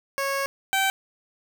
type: tone pair in turn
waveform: 15% pulse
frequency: 550 / 774 Hz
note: C#5 / G5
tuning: -14 / -22 cents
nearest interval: tritone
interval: 592 cents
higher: second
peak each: -18 / -14 dBFS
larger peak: second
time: 0.18-0.46 / 0.73-0.9 s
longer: first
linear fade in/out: 0 ms
effects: none